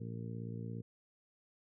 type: harmonic tone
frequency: 57.3 Hz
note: A#1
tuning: 29 cents flat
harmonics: 2 / 3 / 4 / 5 / 6 / 7 / 8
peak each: -42 / -46 / -48 / -55 / -57 / -57 / -53 dBFS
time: 0-0.82 s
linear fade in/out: 10 ms
effects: none